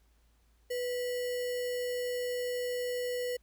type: tone with sample-and-hold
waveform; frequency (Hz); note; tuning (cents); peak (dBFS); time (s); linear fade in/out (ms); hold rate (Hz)
sine; 493.9; B4; 0; -31; 0.7-3.37; 10; 2450
effects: added 56 Hz sine -64 dBFS peak until 3.42 s + pink hiss -73 dBFS RMS until 3.42 s

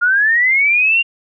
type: linear sweep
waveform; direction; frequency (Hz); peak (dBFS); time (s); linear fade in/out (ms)
sine; up; 1396.9 to 2800; -10; 0.01-1.03; 20
effects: none

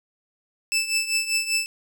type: tone with tremolo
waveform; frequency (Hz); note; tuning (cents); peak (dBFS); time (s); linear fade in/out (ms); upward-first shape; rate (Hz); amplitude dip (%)
20% pulse; 2637; E7; 0; -14; 0.72-1.66; 0; triangle; 5.1; 80
effects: none

